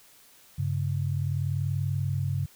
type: tone pair together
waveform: sine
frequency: 98.1 / 138.59 Hz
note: G2 / C#3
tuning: +2 / 0 cents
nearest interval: tritone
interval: 598 cents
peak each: -28 dBFS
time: 0.58-2.46 s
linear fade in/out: 10 ms
effects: white hiss -56 dBFS RMS until 2.55 s